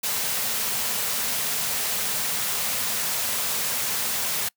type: band-stop noise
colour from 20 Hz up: white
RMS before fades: -26 dBFS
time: 0.03-4.49 s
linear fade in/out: 10 ms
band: 270 to 390 Hz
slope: 96 dB/octave
effects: noise-tail reverb RT60 0.1 s tail -25 dB re dry + high-pass 100 Hz 12 dB/octave